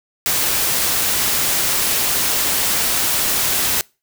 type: noise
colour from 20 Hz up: white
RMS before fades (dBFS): -18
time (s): 0.26-3.81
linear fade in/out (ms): 0
effects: noise-tail reverb RT60 0.3 s tail -25 dB re dry